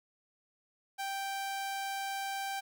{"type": "tone", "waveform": "sawtooth", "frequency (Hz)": 784, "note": "G5", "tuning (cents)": 0, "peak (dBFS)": -31, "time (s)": [0.98, 2.61], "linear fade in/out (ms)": 20, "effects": []}